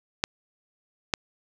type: clicks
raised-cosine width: 0.2 ms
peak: -5 dBFS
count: 2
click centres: 0.239 / 1.138 s
effects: none